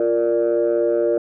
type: chord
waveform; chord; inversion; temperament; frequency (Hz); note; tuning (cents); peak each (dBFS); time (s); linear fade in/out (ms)
sine; Bb major; second; equal; 349.2 / 466.2 / 587.3; F4 / Bb4 / D5; 0 / 0 / 0; -19; 0-1.18; 2
effects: tanh soft clip ceiling -10 dBFS